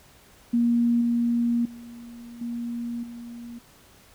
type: tone with level steps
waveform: sine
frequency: 236.5 Hz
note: A#3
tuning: 25 cents sharp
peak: -18 / -20 / -39 / -28 / -36 dBFS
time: 0.53-3.59 s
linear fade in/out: 10 ms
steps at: 1.01 / 1.65 / 2.41 / 3.03 s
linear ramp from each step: 5 ms
effects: pink hiss -54 dBFS RMS until 4.14 s